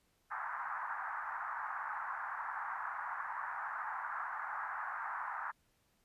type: band-pass noise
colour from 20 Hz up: pink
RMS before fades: -41 dBFS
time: 0.3-5.52 s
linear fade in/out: 20 ms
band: 840 to 1700 Hz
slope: 48 dB/octave
effects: pink hiss -75 dBFS RMS until 6.04 s + resampled to 32000 Hz